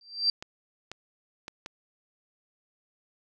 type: tone with exponential growth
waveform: sine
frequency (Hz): 4699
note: D8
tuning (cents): 0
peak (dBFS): -18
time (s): 0.01-0.3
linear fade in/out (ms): 2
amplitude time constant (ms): 62
type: clicks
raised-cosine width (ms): 0.2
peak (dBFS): -21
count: 4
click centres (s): 0.425 / 0.916 / 1.481 / 1.661
effects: none